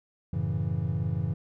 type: chord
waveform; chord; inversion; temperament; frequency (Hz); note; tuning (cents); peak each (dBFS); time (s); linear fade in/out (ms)
triangle; F# minor seventh; none; equal; 92.5 / 110 / 138.59 / 164.81; F#2 / A2 / C#3 / E3; 0 / 0 / 0 / 0; -30; 0.33-1.34; 5
effects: none